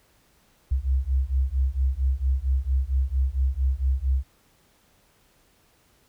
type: beating tone pair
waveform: sine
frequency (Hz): 64.1 / 68.5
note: C2 / C#2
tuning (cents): -35 / -20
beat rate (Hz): 4.4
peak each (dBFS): -23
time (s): 0.71-4.24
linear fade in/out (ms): 10
effects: tanh soft clip ceiling -13 dBFS + pink hiss -62 dBFS RMS until 6.08 s